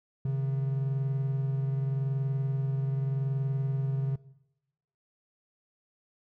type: tone pair together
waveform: triangle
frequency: 134.71 / 155.56 Hz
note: C#3 / D#3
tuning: -49 / 0 cents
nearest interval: major second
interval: 249 cents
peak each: -25 / -35 dBFS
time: 0.25-4.16 s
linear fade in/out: 5 ms
effects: noise-tail reverb RT60 0.9 s tail -19 dB re dry